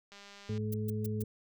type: click train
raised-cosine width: 0.2 ms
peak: -35 dBFS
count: 93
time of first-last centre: 0.12-0.578 s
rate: 201 Hz
type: harmonic tone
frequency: 107.1 Hz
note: A2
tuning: 46 cents flat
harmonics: 1 / 2 / 4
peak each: -34 / -37 / -40 dBFS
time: 0.49-1.24 s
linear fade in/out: 5 ms
type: noise bursts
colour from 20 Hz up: violet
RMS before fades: -42 dBFS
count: 4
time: 0.72-1.224 s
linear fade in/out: 5 ms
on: 21 ms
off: 140 ms
effects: none